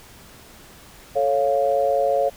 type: chord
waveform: sine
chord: A augmented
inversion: none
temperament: equal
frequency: 440 / 554.4 / 698.5 Hz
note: A4 / C#5 / E#5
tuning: 0 / 0 / 0 cents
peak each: -25 / -19 / -22 dBFS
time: 1.15-2.3 s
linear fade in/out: 20 ms
effects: pink hiss -46 dBFS RMS until 2.36 s